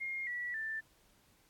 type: tone with pitch steps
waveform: sine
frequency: 2132 / 1943.8 / 1772.2 Hz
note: C7 / B6 / A6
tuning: +32 / -28 / +12 cents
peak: -36 dBFS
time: 0-0.81 s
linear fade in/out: 20 ms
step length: 270 ms
effects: pink hiss -68 dBFS RMS until 1.49 s + AAC 64 kbps